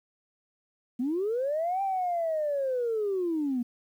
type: linear two-way sweep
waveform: sine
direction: up then down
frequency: 233.1 to 792 to 233.1 Hz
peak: -25 dBFS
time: 0.99-3.63 s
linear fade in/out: 10 ms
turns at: 1.82 s
effects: tanh soft clip ceiling -21 dBFS + 10-bit